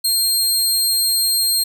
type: tone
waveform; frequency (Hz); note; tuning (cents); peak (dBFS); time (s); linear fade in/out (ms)
20% pulse; 4202; C8; +7; -9; 0.04-1.64; 10
effects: none